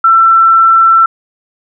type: tone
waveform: sine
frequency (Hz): 1341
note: E6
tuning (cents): +29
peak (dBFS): -3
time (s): 0.04-1.06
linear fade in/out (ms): 5
effects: none